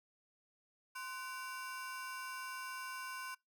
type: ring-modulated tone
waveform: 35% pulse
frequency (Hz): 1271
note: D#6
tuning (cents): +36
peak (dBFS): -38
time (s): 0.95-3.35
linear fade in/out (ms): 10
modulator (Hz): 230
effects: noise-tail reverb RT60 0.2 s tail -25 dB re dry